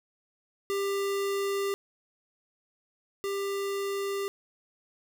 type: tone pair in turn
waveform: square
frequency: 396.8 / 396.8 Hz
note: G4 / G4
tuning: +21 / +21 cents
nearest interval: unison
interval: 0 cents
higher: neither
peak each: -28 / -30 dBFS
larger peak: first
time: 0.7-1.74 / 3.24-4.28 s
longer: neither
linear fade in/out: 0 ms
effects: none